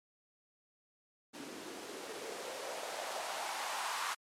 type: noise with band-pass filter sweep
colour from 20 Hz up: blue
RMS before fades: -41 dBFS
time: 1.33-4.15 s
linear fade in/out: 20 ms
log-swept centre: 270 to 1100 Hz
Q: 2.7
effects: low-pass 11000 Hz 12 dB/octave + MP3 96 kbps